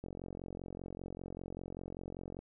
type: click train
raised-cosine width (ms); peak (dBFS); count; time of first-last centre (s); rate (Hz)
2; -30; 107; 0.04-2.39; 45.1
effects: none